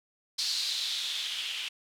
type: noise with low-pass filter sweep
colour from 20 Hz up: violet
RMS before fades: -33 dBFS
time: 0.38-1.69 s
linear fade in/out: 10 ms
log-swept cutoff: 4500 to 2900 Hz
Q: 4.3
effects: none